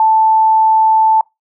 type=tone; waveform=sine; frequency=880 Hz; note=A5; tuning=in tune; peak=-7 dBFS; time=0-1.21 s; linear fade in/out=2 ms; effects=noise-tail reverb RT60 0.2 s tail -26 dB re dry